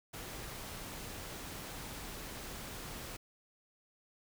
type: noise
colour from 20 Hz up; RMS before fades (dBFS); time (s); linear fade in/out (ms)
pink; -45; 0.13-3.17; 10
effects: none